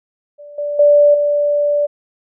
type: tone with level steps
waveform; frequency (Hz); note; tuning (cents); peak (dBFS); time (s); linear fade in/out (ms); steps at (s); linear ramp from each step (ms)
sine; 584; D5; -10; -33 / -18 / -6 / -12; 0.38-1.87; 20; 0.58 / 0.79 / 1.14; 5
effects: none